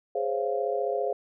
sine chord, Db major seventh, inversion second, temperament just, 415.8 / 519.7 / 554.4 / 693 Hz, Ab4 / C5 / Db5 / F5, +2 / -12 / 0 / -14 cents, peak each -30 / -30 / -33 / -31 dBFS, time 0.15-1.13 s, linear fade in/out 5 ms, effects none

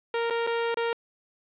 sawtooth tone with dropouts, 464.9 Hz, A#4, 5 cents flat, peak -21 dBFS, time 0.14-0.93 s, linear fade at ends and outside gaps 2 ms, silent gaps 0.3-0.306 / 0.467-0.472 / 0.744-0.771 s, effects resampled to 8000 Hz + 9-bit

